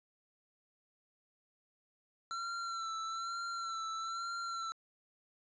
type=tone with vibrato; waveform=square; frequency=1350 Hz; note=E6; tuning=41 cents sharp; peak=-38 dBFS; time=2.31-4.72 s; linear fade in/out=0 ms; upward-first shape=sine; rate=1.1 Hz; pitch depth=37 cents each way; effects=resampled to 16000 Hz